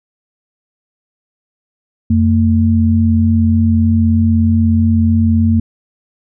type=tone pair together; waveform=sine; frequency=89.6 / 225.8 Hz; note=F2 / A3; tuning=+45 / +45 cents; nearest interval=octave + major third; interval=1600 cents; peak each=-11 dBFS; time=2.1-5.6 s; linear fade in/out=5 ms; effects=none